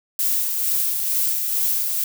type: noise with tremolo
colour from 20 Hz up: violet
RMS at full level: -20 dBFS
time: 0.19-2.04 s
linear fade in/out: 2 ms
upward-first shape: sine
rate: 2.2 Hz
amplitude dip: 35%
effects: none